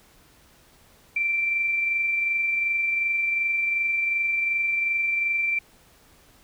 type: tone with amplitude modulation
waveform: sine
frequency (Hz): 2349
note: D7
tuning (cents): 0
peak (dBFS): -20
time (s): 1.16-5.59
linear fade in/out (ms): 5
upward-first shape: sine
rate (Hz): 22.7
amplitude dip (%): 30
effects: pink hiss -56 dBFS RMS until 6.43 s